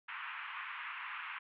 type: band-pass noise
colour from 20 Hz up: pink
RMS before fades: -44 dBFS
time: 0.08-1.39 s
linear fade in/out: 10 ms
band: 1000 to 2800 Hz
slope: 48 dB/octave
effects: none